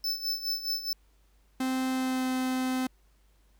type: tone with tremolo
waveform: square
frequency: 5274 Hz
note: E8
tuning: in tune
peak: -27 dBFS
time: 0.04-0.93 s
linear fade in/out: 2 ms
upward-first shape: sine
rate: 4.8 Hz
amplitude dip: 75%
type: tone with pitch glide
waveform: 45% pulse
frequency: 260 to 257.6 Hz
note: C4 to C4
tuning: -11 to -27 cents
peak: -27 dBFS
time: 1.6-2.87 s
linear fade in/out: 5 ms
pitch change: -16 cents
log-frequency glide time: 1.9-2.27 s
effects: added 50 Hz sine -61 dBFS peak until 3.59 s + pink hiss -70 dBFS RMS until 3.59 s